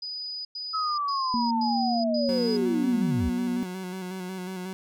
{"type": "tone bursts", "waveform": "sine", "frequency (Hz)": 4962, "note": "D#8", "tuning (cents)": -6, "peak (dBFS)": -32, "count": 5, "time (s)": [0.02, 2.57], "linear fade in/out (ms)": 5, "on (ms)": 430, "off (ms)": 100}
{"type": "linear sweep", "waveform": "sine", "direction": "down", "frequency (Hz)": [1300, 58.27], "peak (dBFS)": -25, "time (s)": [0.73, 3.3], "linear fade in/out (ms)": 20}
{"type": "tone with pitch glide", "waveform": "sine", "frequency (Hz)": [233.1, 243], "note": ["A#3", "B3"], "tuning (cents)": [0, -28], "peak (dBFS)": -25, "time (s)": [1.34, 3.63], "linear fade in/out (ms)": 0, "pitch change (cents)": 72, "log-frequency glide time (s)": [1.95, 2.71]}
{"type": "tone with vibrato", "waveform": "30% pulse", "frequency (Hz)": 185, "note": "F#3", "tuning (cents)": 0, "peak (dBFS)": -30, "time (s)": [2.29, 4.73], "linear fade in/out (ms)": 0, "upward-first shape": "square", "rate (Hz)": 5.5, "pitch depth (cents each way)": 32}
{"effects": []}